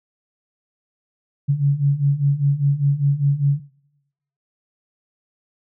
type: beating tone pair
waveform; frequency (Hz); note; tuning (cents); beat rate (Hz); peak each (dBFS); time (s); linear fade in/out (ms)
sine; 138.59 / 143.59; C#3 / D3; 0 / -39; 5; -20 / -16; 1.48-3.6; 20
effects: noise-tail reverb RT60 0.9 s tail -22 dB re dry